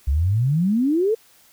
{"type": "exponential sweep", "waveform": "sine", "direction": "up", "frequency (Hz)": [64.1, 463.5], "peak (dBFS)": -16, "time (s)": [0.07, 1.15], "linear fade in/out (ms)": 10, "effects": ["white hiss -54 dBFS RMS until 1.52 s"]}